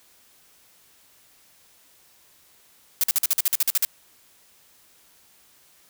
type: noise bursts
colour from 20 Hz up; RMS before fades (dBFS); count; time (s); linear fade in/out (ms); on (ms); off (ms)
blue; -20; 12; 3.01-3.85; 0; 26; 48
effects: white hiss -57 dBFS RMS until 5.89 s